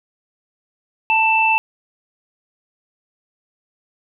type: tone pair together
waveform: sine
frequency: 887 / 2656 Hz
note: A5 / E7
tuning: +14 / +12 cents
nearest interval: octave + perfect fifth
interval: 1898 cents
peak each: -16 / -15 dBFS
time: 1.1-1.58 s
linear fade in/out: 0 ms
effects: none